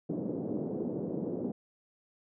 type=band-pass noise; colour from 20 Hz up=pink; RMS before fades=-35 dBFS; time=0.09-1.52 s; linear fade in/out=5 ms; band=170 to 480 Hz; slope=24 dB/octave; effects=none